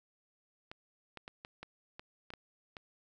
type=clicks; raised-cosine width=0.3 ms; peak=-29 dBFS; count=9; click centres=0.715 / 1.173 / 1.279 / 1.449 / 1.63 / 1.995 / 2.304 / 2.337 / 2.768 s; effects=none